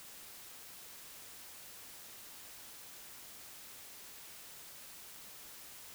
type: silence
effects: white hiss -52 dBFS RMS until 5.94 s